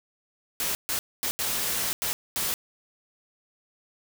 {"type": "noise bursts at uneven times", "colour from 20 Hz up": "white", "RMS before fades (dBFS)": -28, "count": 6, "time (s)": [[0.6, 0.75], [0.89, 0.99], [1.23, 1.31], [1.39, 1.93], [2.02, 2.13], [2.36, 2.54]], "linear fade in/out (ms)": 0, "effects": []}